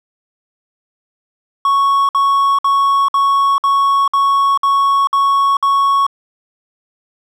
triangle tone bursts, 1108.7 Hz, C#6, in tune, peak -8 dBFS, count 9, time 1.65-6.066 s, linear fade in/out 2 ms, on 440 ms, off 57 ms, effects none

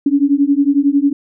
sine beating tone pair, 277.2 / 288.2 Hz, C#4 / D4, 0 / -33 cents, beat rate 11 Hz, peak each -13 dBFS, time 0.06-1.13 s, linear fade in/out 5 ms, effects none

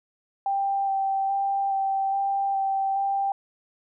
sine tone with vibrato, 784 Hz, G5, in tune, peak -22 dBFS, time 0.46-3.32 s, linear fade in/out 2 ms, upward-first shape square, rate 1.2 Hz, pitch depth 11 cents each way, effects none

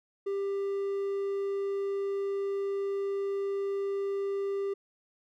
triangle tone, 396.1 Hz, G4, 18 cents sharp, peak -27 dBFS, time 0.26-4.74 s, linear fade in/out 10 ms, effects none

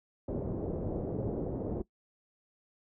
white low-pass noise, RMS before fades -35 dBFS, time 0.28-1.82 s, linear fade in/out 5 ms, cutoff 490 Hz, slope 24 dB/octave, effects noise-tail reverb RT60 0.1 s tail -19 dB re dry

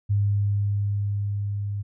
sine tone with level ramp, 101.6 Hz, G#2, 38 cents flat, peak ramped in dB -18 to -26 dBFS, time 0.09-1.83 s, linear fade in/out 20 ms, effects none

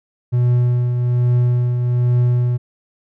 triangle tone with tremolo, 122.5 Hz, B2, 14 cents flat, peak -9 dBFS, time 0.32-2.58 s, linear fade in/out 20 ms, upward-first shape triangle, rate 1.2 Hz, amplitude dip 45%, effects none

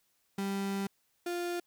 35% pulse tone pair in turn, 196.9 / 349.6 Hz, G3 / F4, +8 / +2 cents, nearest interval minor seventh, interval 994 cents, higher second, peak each -30 / -31 dBFS, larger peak first, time 0.38-0.87 / 1.26-1.6 s, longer first, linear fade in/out 5 ms, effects white hiss -74 dBFS RMS until 1.66 s

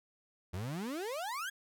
35% pulse exponential sweep, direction up, 83.4 to 1689 Hz, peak -35 dBFS, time 0.53-1.5 s, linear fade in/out 10 ms, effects none

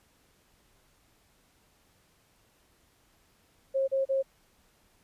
sine tone bursts, 538 Hz, C5, 48 cents sharp, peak -24 dBFS, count 3, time 3.74-4.228 s, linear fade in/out 20 ms, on 140 ms, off 34 ms, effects pink hiss -66 dBFS RMS until 5.03 s + resampled to 32000 Hz

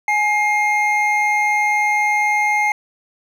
triangle tone pair together, 838.1 / 2124 Hz, G#5 / C7, +16 / +25 cents, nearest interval octave + major third, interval 1609 cents, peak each -16 / -15 dBFS, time 0.08-2.72 s, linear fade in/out 2 ms, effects none

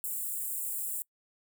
white high-pass noise, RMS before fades -35 dBFS, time 0.04-1.02 s, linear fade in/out 0 ms, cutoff 7400 Hz, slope 96 dB/octave, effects noise-tail reverb RT60 0.1 s tail -25 dB re dry

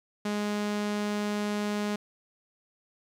sawtooth tone, 207.7 Hz, G#3, in tune, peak -24 dBFS, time 0.25-1.96 s, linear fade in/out 5 ms, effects low-pass 8000 Hz 12 dB/octave + 10-bit

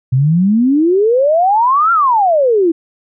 sine exponential two-way sweep, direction up then down, 123.47 to 1396.9 to 317.8 Hz, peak -8 dBFS, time 0.12-2.72 s, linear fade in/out 10 ms, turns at 1.92 s, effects none

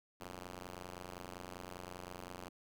5% pulse ring-modulated tone, 89.9 Hz, F#2, 49 cents flat, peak -32 dBFS, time 0.2-2.49 s, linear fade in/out 5 ms, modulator 257 Hz, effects none

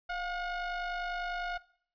square ring-modulated tone, 365 Hz, F#4, 24 cents flat, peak -31 dBFS, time 0.09-1.58 s, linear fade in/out 10 ms, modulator 1070 Hz, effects noise-tail reverb RT60 0.6 s tail -21 dB re dry + resampled to 11025 Hz

